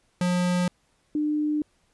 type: tone pair in turn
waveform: square / sine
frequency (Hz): 178.7 / 300.5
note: F3 / D4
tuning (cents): +40 / +40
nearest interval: major sixth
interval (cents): 900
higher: second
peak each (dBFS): -22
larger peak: neither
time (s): 0.21-0.68 / 1.15-1.62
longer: neither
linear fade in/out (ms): 2
effects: pink hiss -67 dBFS RMS until 1.93 s + resampled to 24000 Hz